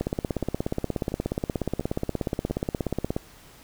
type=two click trains; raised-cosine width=2 ms; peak=-23 / -12 dBFS; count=4 / 54; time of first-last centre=0.43-2.499 / 0.01-3.165 s; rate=1.45 / 16.8 Hz; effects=pink hiss -51 dBFS RMS until 3.63 s